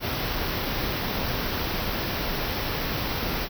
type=band-stop noise; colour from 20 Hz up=pink; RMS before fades=-28 dBFS; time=0-3.49 s; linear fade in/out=50 ms; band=5700 to 12000 Hz; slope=96 dB/octave; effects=none